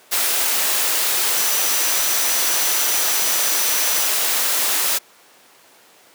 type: tone in noise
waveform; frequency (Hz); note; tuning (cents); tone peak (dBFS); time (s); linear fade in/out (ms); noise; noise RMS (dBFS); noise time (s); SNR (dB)
sine; 5920; F#8; 0; -26; 1.36-4.08; 20; white; -19; 0.11-4.99; -10
effects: pink hiss -49 dBFS RMS until 6.14 s + high-pass 400 Hz 12 dB/octave